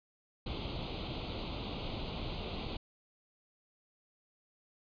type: noise with comb filter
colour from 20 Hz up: pink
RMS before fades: -39 dBFS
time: 0.46-2.77 s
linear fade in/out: 5 ms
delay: 0.29 ms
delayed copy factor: +0.85
effects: resampled to 11025 Hz